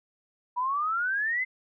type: exponential sweep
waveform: sine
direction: up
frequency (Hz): 964 to 2085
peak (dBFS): -25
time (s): 0.56-1.45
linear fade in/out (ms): 20
effects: none